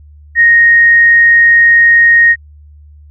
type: tone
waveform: sine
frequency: 1864.7 Hz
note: A#6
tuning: in tune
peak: -3 dBFS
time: 0.35-2.36 s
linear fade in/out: 50 ms
effects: added 74 Hz sine -35 dBFS peak until 3.1 s